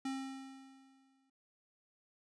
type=tone with exponential decay; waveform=square; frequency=267.5 Hz; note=C4; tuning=38 cents sharp; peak=-36 dBFS; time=0.05-1.3 s; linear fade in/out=5 ms; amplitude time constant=270 ms; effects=resampled to 22050 Hz